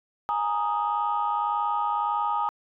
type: chord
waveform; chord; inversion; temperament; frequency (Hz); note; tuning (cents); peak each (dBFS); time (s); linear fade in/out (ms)
sine; Ab suspended second; none; equal; 830.6 / 932.3 / 1244.5; Ab5 / Bb5 / Eb6; 0 / 0 / 0; -27; 0.29-2.49; 0
effects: tanh soft clip ceiling -16 dBFS